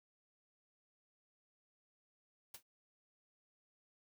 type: noise with exponential decay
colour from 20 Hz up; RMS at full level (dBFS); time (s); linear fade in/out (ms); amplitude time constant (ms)
white; -45; 2.54-2.63; 5; 19
effects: none